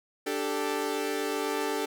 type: chord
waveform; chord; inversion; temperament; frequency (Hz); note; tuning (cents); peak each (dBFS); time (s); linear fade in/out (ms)
sawtooth; D suspended fourth; none; equal; 293.7 / 392 / 440; D4 / G4 / A4; 0 / 0 / 0; -30 / -29 / -28; 0.26-1.86; 10
effects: none